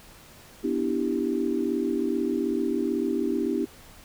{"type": "chord", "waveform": "sine", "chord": "E minor seventh", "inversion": "second", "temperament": "equal", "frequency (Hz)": [246.9, 293.7, 329.6, 392], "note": ["B3", "D4", "E4", "G4"], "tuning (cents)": [0, 0, 0, 0], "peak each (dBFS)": -29, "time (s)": [0.63, 3.66], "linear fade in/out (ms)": 20, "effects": ["pink hiss -50 dBFS RMS until 4.04 s"]}